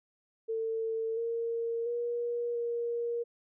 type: tone with pitch steps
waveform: sine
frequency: 448.6 / 462.5 / 476.2 / 471.4 Hz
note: A4 / A#4 / A#4 / A#4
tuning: +34 / -14 / +37 / +19 cents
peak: -30 dBFS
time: 0.48-3.24 s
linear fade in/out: 20 ms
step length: 690 ms
effects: none